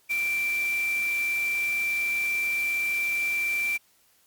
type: tone in noise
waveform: sine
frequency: 2349 Hz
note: D7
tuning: in tune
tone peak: -24 dBFS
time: 0.09-3.78 s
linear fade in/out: 20 ms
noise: white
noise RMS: -40 dBFS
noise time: 0.09-3.78 s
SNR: +13 dB
effects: white hiss -63 dBFS RMS until 4.26 s + Opus 48 kbps

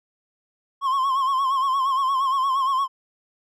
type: tone with vibrato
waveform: triangle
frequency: 1072 Hz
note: C6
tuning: 42 cents sharp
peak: -17 dBFS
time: 0.81-2.88 s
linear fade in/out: 50 ms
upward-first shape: sine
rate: 8.6 Hz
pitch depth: 73 cents each way
effects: none

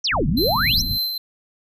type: exponential two-way sweep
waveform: sine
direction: down then up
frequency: 6272 to 137.7 to 6272 Hz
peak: -18 dBFS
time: 0.04-0.82 s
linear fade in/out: 10 ms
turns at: 0.28 s
type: low-pass noise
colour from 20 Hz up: pink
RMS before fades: -26 dBFS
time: 0.11-0.99 s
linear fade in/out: 50 ms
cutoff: 260 Hz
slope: 48 dB/octave
type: tone with tremolo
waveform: square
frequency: 4091 Hz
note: C8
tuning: 40 cents flat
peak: -20 dBFS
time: 0.37-1.18 s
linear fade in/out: 5 ms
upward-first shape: sine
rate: 3.6 Hz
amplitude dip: 45%
effects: none

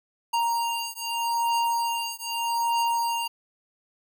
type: beating tone pair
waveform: square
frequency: 932.3 / 933.11 Hz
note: A#5 / A#5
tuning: 0 / +1 cents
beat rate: 0.81 Hz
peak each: -28 dBFS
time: 0.33-3.28 s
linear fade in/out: 10 ms
effects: none

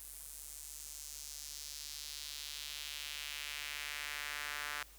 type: tone with high-pass filter sweep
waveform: sawtooth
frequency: 146.83 Hz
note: D3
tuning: in tune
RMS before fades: -45 dBFS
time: 0-4.83 s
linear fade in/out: 2 ms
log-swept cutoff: 10000 to 1500 Hz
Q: 1.6
effects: added 50 Hz sine -60 dBFS peak until 4.98 s + white hiss -60 dBFS RMS until 4.98 s

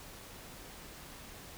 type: silence
effects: pink hiss -50 dBFS RMS until 1.57 s

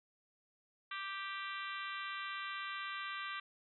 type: harmonic tone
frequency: 392 Hz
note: G4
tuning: in tune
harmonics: 3 / 4 / 5 / 6 / 7 / 8 / 9 / 10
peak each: -44 / -46 / -48 / -50 / -51 / -52 / -53 / -54 dBFS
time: 0.91-3.4 s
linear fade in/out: 5 ms
effects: none

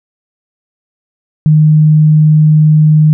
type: tone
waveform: sine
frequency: 153.8 Hz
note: D#3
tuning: 20 cents flat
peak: -3 dBFS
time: 1.46-3.13 s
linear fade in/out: 0 ms
effects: none

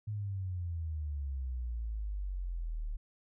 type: exponential sweep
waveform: sine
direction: down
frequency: 107.7 to 36.71 Hz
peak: -34 dBFS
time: 0.07-2.97 s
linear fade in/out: 10 ms
effects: none

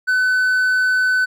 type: tone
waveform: triangle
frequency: 1508 Hz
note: F#6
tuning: 32 cents sharp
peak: -12 dBFS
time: 0.07-1.26 s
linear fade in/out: 20 ms
effects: none

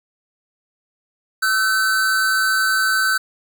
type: tone pair together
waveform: square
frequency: 1318.5 / 1526.9 Hz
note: E6 / G6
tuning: 0 / -46 cents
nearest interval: minor third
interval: 254 cents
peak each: -24 / -17 dBFS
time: 1.42-3.18 s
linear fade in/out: 10 ms
effects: none

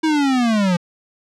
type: linear sweep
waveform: square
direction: down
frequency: 322.7 to 170 Hz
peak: -15 dBFS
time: 0.03-0.77 s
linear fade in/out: 10 ms
effects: low-pass 6000 Hz 12 dB/octave

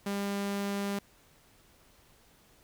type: tone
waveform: sawtooth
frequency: 200.3 Hz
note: G3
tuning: 38 cents sharp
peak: -27 dBFS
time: 0.06-0.99 s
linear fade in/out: 5 ms
effects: pink hiss -62 dBFS RMS until 2.63 s

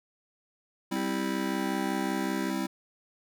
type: chord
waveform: square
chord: C major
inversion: second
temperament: just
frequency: 196.22 / 261.6 / 327 Hz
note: G3 / C4 / E4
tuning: +2 / 0 / -14 cents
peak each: -34 dBFS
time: 0.91-2.67 s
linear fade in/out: 10 ms
type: harmonic tone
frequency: 392 Hz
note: G4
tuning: in tune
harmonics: 1 / 2 / 4 / 5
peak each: -38 / -41 / -44 / -45 dBFS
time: 0.96-2.5 s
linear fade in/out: 0 ms
effects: none

